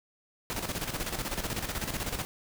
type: noise with tremolo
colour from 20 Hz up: pink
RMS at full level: -32 dBFS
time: 0.5-2.25 s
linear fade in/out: 0 ms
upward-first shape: square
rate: 16 Hz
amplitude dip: 60%
effects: none